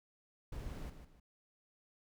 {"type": "noise with echo", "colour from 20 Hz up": "brown", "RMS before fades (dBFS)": -44, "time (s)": [0.52, 0.9], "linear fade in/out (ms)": 5, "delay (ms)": 150, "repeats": 2, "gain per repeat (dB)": -9, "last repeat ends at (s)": 1.2, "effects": []}